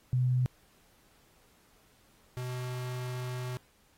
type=tone pair in turn; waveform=sine / square; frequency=126.2 / 125.57 Hz; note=B2 / B2; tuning=+38 / +29 cents; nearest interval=unison; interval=9 cents; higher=first; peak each=-24 / -35 dBFS; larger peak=first; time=0.13-0.46 / 2.37-3.57 s; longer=second; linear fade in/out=0 ms; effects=pink hiss -65 dBFS RMS until 3.97 s + AAC 48 kbps